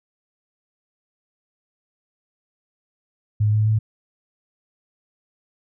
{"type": "tone with pitch steps", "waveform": "sine", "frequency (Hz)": [105.7, 107.36, 109.05], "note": ["G#2", "A2", "A2"], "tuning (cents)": [31, -42, -15], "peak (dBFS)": -15, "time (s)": [3.4, 3.79], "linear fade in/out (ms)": 10, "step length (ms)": 130, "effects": []}